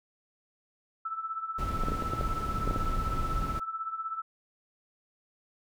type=tone with tremolo; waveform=sine; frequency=1318.5 Hz; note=E6; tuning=in tune; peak=-29 dBFS; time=1.05-4.22 s; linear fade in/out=5 ms; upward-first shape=triangle; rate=16 Hz; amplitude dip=80%
type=noise; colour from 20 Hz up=brown; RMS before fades=-32 dBFS; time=1.58-3.6 s; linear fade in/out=10 ms
type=clicks; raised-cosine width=2 ms; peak=-19 dBFS; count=9; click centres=1.836 / 1.885 / 1.92 / 2.023 / 2.135 / 2.211 / 2.676 / 2.71 / 2.761 s
effects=none